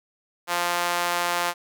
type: tone with high-pass filter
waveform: sawtooth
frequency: 174.61 Hz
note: F3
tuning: in tune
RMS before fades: -25 dBFS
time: 0.47-1.54 s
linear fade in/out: 50 ms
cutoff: 850 Hz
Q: 1.2
effects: none